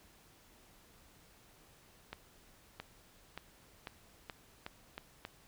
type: accelerating click train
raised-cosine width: 0.3 ms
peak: -26 dBFS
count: 8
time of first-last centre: 2.13-5.251 s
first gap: 670 ms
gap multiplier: 0.86
effects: pink hiss -63 dBFS RMS until 5.47 s